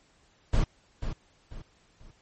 brown noise with echo, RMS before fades -22 dBFS, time 0.53-0.64 s, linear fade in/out 5 ms, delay 490 ms, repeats 3, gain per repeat -9 dB, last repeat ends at 2.11 s, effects pink hiss -64 dBFS RMS until 2.21 s + MP3 32 kbps

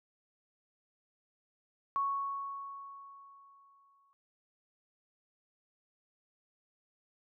sine tone with exponential decay, 1108.7 Hz, C#6, in tune, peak -28 dBFS, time 1.96-4.13 s, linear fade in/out 0 ms, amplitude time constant 470 ms, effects none

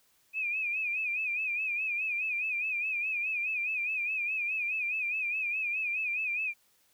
sine tone with vibrato, 2489 Hz, D#7, in tune, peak -29 dBFS, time 0.33-6.54 s, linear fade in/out 50 ms, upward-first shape sine, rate 4.8 Hz, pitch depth 92 cents each way, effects white hiss -68 dBFS RMS until 6.93 s

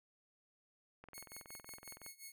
click train, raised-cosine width 0.5 ms, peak -38 dBFS, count 23, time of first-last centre 1.04-2.063 s, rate 21.5 Hz
5% pulse tone with tremolo, 2188 Hz, C#7, 23 cents flat, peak -38 dBFS, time 1.14-2.32 s, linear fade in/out 2 ms, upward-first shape sine, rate 5.6 Hz, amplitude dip 90%
effects none

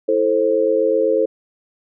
sine chord, A minor, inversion second, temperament just, 330 / 440 / 528 Hz, E4 / A4 / C5, +2 / 0 / +16 cents, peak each -22 / -17 / -17 dBFS, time 0.08-1.26 s, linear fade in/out 10 ms, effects none

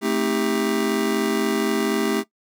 square chord, A half-diminished seventh, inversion none, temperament just, 220 / 264 / 316.8 / 396 Hz, A3 / C4 / Eb4 / G4, 0 / +16 / +31 / +18 cents, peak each -25 / -28 / -27 / -25 dBFS, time 0.01-2.24 s, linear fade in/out 50 ms, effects noise-tail reverb RT60 0.1 s tail -18 dB re dry

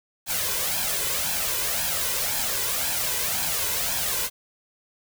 white noise with flanger, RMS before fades -26 dBFS, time 0.26-4.3 s, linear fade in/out 50 ms, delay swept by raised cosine 1.2 to 2.03 ms, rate 1.9 Hz, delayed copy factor +0.6, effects none

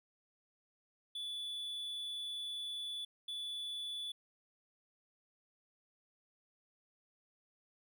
triangle tone bursts at uneven times, 3455 Hz, A7, 32 cents flat, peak -38 dBFS, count 2, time 1.15-3.05 / 3.28-4.12 s, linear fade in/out 5 ms, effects none

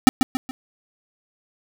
square tone with echo, 260 Hz, C4, 11 cents flat, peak -5 dBFS, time 0.07-0.09 s, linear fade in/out 0 ms, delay 140 ms, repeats 3, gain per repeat -8 dB, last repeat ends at 0.51 s, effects none

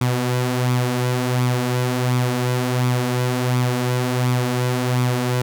sawtooth tone with flanger, 124.8 Hz, B2, 19 cents sharp, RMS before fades -20 dBFS, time 0.01-5.42 s, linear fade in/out 5 ms, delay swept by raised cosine 0.84 to 6.04 ms, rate 1.4 Hz, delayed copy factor +0.5, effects none

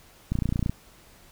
click train, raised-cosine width 5 ms, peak -13 dBFS, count 12, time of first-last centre 0.32-0.695 s, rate 29.3 Hz, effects pink hiss -54 dBFS RMS until 1.31 s

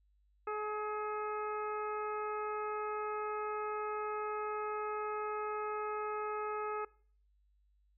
harmonic tone with a mistuned harmonic, 424 Hz, G#4, 36 cents sharp, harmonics 1 / 2 / 3 / 4 / 5 / 6, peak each -38 / -43 / -39 / -52 / -53 / -53 dBFS, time 0.47-6.85 s, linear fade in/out 5 ms, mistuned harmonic 4, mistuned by -27 cents, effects noise-tail reverb RT60 0.5 s tail -22 dB re dry + added 50 Hz sine -68 dBFS peak until 7.97 s

